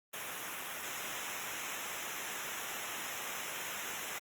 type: noise with comb filter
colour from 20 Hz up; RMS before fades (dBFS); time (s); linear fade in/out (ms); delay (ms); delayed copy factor
pink; -41; 0.13-4.19; 10; 0.22; -0.9
effects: high-pass 100 Hz 12 dB/octave + Opus 32 kbps

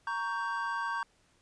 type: chord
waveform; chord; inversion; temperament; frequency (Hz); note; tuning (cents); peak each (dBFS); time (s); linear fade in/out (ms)
triangle; G diminished; first; equal with one note detuned; 932.3 / 1119 / 1568; Bb5 / Db6 / G6; 0 / +16 / 0; -34; 0.07-1.03; 2
effects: pink hiss -68 dBFS RMS until 1.41 s + resampled to 22050 Hz

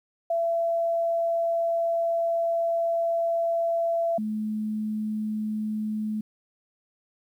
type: tone pair in turn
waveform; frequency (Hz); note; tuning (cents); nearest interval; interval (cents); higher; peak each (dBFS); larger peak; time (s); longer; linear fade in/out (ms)
sine; 672 / 214.7; E5 / A3; +33 / -42; octave + minor sixth; 1975; first; -22 / -26; first; 0.3-4.18 / 4.18-6.21; first; 5
effects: 10-bit

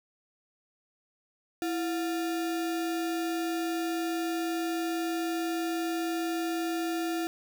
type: tone with sample-and-hold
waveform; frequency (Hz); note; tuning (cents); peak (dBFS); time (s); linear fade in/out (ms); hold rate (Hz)
sine; 331.9; E4; +12; -28; 1.62-7.27; 0; 1050
effects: none

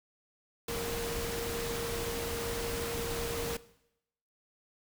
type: tone in noise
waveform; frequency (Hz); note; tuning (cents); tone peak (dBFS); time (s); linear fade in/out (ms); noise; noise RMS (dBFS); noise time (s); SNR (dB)
sine; 466.2; A#4; 0; -36; 0.68-3.57; 5; pink; -37; 0.68-3.57; -2
effects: noise-tail reverb RT60 0.8 s tail -18 dB re dry

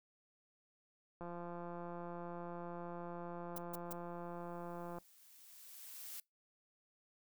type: click train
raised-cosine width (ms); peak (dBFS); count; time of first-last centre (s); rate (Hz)
1; -34; 654; 1.21-4.985; 173
type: noise bursts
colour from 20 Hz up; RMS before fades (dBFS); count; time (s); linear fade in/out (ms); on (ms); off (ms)
violet; -45; 3; 3.56-3.929; 5; 23; 150
type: noise with exponential growth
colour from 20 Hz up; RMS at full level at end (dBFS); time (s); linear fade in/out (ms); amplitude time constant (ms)
blue; -47; 3.85-6.2; 2; 510
effects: noise-tail reverb RT60 0.2 s tail -25 dB re dry

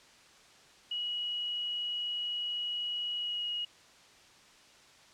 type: tone with pitch glide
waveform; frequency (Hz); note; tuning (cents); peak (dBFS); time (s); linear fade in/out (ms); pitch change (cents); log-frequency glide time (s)
sine; 2912 to 2890; F#7 to F#7; -28 to -41; -32; 0.91-3.65; 5; -13; 3.18-3.51
effects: white hiss -58 dBFS RMS until 5.13 s + low-pass 6000 Hz 12 dB/octave

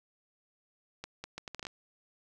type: accelerating click train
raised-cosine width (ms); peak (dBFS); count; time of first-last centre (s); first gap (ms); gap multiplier
0.2; -23; 9; 1.04-1.668; 200; 0.7
effects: none

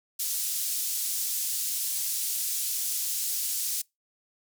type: band-pass noise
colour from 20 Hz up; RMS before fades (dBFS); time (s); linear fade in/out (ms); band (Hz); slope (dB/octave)
white; -30; 0.19-3.82; 10; 5400 to 15000; 12
effects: noise-tail reverb RT60 0.2 s tail -25 dB re dry

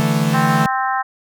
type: chord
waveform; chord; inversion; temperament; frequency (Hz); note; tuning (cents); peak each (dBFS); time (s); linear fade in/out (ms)
45% pulse; D suspended second; none; equal; 146.83 / 164.81 / 220; D3 / E3 / A3; 0 / 0 / 0; -19; 0-0.66; 0
type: harmonic tone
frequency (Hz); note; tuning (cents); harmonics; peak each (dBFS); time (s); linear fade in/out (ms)
261.6; C4; 0; 3 / 4 / 5 / 6 / 7; -20 / -22 / -24 / -26 / -27; 0.33-1.03; 20
effects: none

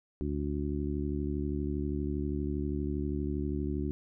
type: harmonic tone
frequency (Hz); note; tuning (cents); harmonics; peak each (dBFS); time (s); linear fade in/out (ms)
72.5; D2; -22; 1 / 2 / 3 / 4 / 5; -34 / -38 / -38 / -36 / -38; 0.21-3.91; 0
effects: none

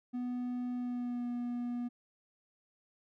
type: tone with pitch glide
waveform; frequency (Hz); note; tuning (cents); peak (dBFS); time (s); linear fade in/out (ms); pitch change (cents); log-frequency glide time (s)
triangle; 246.9 to 242.1; B3 to B3; 0 to -34; -32; 0.13-1.89; 20; -34; 0.75-1.27
effects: none

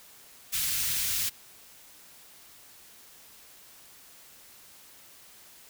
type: band-stop noise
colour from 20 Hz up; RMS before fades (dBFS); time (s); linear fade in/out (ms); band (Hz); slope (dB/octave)
white; -29; 0.52-1.3; 20; 140 to 2000; 12
effects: white hiss -53 dBFS RMS until 5.69 s

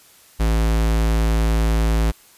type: tone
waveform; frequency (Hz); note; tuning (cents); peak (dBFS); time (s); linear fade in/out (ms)
square; 55; A1; 0; -16; 0.39-2.12; 20
effects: white hiss -50 dBFS RMS until 2.37 s + resampled to 32000 Hz

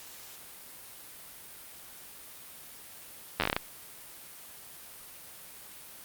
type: slowing click train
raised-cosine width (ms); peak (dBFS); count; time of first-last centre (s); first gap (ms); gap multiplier
0.3; -10; 9; 3.4-3.565; 10; 1.2
effects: white hiss -48 dBFS RMS until 6.04 s + Opus 48 kbps

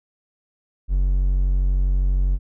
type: tone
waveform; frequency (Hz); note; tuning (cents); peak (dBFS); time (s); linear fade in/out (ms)
triangle; 46.26; F#1; 0; -14; 0.88-2.39; 50
effects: none

